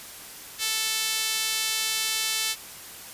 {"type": "tone with high-pass filter", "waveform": "sawtooth", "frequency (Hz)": 440, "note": "A4", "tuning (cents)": 0, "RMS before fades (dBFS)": -27, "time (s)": [0.58, 2.56], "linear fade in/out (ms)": 50, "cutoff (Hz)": 3300, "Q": 0.96, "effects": ["white hiss -42 dBFS RMS until 3.13 s", "resampled to 32000 Hz"]}